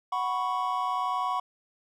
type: chord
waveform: triangle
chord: F# suspended fourth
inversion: none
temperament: equal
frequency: 740 / 987.8 / 1108.7 Hz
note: F#5 / B5 / C#6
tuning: 0 / 0 / 0 cents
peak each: -30 / -29 / -28 dBFS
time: 0.12-1.4 s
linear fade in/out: 5 ms
effects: none